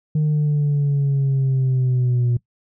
sine linear sweep, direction down, 153.5 to 120 Hz, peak -13 dBFS, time 0.15-2.37 s, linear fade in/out 5 ms, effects noise-tail reverb RT60 0.1 s tail -21 dB re dry + tanh soft clip ceiling -14 dBFS

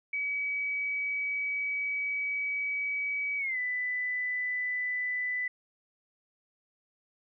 sine tone with pitch glide, 2276 to 1992.9 Hz, C#7 to B6, +45 to +15 cents, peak -29 dBFS, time 0.13-5.48 s, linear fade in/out 5 ms, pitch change -230 cents, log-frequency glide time 3.38-3.58 s, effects none

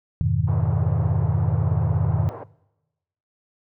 sine chord, F half-diminished seventh, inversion none, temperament equal with one note detuned, 87.31 / 103.83 / 124.98 / 155.56 Hz, F2 / Ab2 / Cb3 / Eb3, 0 / 0 / +21 / 0 cents, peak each -24 dBFS, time 0.21-2.29 s, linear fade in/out 0 ms
white band-pass noise, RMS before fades -37 dBFS, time 0.47-2.44 s, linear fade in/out 10 ms, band 300 to 910 Hz, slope 24 dB/octave
effects noise-tail reverb RT60 1.0 s tail -23 dB re dry

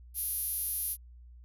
5% pulse tone with high-pass filter, 404.3 Hz, G#4, 46 cents flat, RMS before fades -34 dBFS, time 0.14-0.97 s, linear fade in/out 50 ms, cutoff 11000 Hz, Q 3.4, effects added 60 Hz sine -49 dBFS peak until 1.44 s

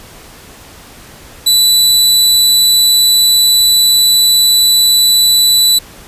sawtooth tone, 3969 Hz, B7, 8 cents sharp, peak -3 dBFS, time 1.46-5.79 s, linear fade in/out 10 ms, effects pink hiss -36 dBFS RMS until 6.07 s + resampled to 32000 Hz

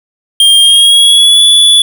square tone with pitch glide, 3206 to 3436 Hz, G7 to A7, +38 to -42 cents, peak -3 dBFS, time 0.4-1.82 s, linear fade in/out 2 ms, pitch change +120 cents, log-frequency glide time 0.6-1.42 s, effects 7-bit

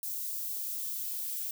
violet noise with high-pass filter sweep, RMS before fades -36 dBFS, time 0.03-1.51 s, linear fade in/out 2 ms, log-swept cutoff 4600 to 2000 Hz, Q 0.81, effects none

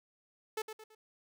sawtooth tone with echo, 435.4 Hz, A4, 18 cents flat, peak -30 dBFS, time 0.57-0.62 s, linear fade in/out 5 ms, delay 110 ms, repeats 3, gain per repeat -8 dB, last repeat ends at 0.95 s, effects none

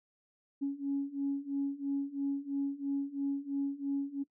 sine beating tone pair, 277.2 / 280.2 Hz, C#4 / C#4, 0 / +19 cents, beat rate 3 Hz, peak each -35 / -33 dBFS, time 0.61-4.24 s, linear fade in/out 20 ms, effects noise-tail reverb RT60 0.1 s tail -19 dB re dry + tanh soft clip ceiling -24 dBFS

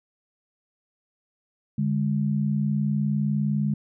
sine tone pair together, 145.9 / 205.8 Hz, D3 / G#3, -11 / -16 cents, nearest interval tritone, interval 595 cents, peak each -24 / -24 dBFS, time 1.78-3.74 s, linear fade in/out 5 ms, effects none

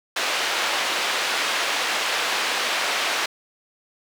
white band-pass noise, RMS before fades -24 dBFS, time 0.16-3.26 s, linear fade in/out 5 ms, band 490 to 3400 Hz, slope 12 dB/octave, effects none

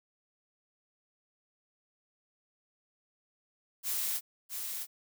blue noise with echo, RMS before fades -33 dBFS, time 3.83-4.21 s, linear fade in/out 50 ms, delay 660 ms, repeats 1, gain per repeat -5 dB, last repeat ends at 4.87 s, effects none

